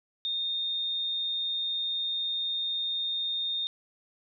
sine tone, 3662 Hz, A#7, 32 cents flat, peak -28 dBFS, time 0.25-3.67 s, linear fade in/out 0 ms, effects none

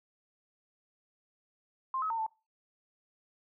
sine tone with pitch steps, 1053 / 1279 / 911 / 882 Hz, C6 / D#6 / A#5 / A5, +11 / +47 / -40 / +4 cents, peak -30 dBFS, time 1.94-2.264 s, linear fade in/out 2 ms, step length 81 ms, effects noise-tail reverb RT60 0.3 s tail -24 dB re dry

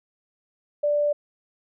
sine tone, 587.3 Hz, D5, in tune, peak -19 dBFS, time 0.83-1.13 s, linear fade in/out 10 ms, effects none

